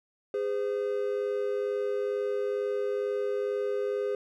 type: tone pair together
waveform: triangle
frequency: 410 / 512.2 Hz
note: G#4 / C5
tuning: -22 / -37 cents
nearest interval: major third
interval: 385 cents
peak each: -27 / -30 dBFS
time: 0.34-4.15 s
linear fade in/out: 2 ms
effects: none